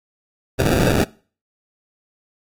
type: noise with sample-and-hold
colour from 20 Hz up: violet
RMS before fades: -17 dBFS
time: 0.58-1.05 s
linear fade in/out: 20 ms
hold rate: 1050 Hz
effects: noise-tail reverb RT60 0.4 s tail -22 dB re dry + AAC 48 kbps